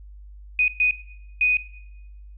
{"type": "tone bursts at uneven times", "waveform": "sine", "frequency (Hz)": 2489, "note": "D#7", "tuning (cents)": 0, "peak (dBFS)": -16, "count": 3, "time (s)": [[0.59, 0.68], [0.8, 0.91], [1.41, 1.57]], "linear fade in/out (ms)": 2, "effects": ["noise-tail reverb RT60 0.9 s tail -17 dB re dry", "added 50 Hz sine -40 dBFS peak until 2.37 s"]}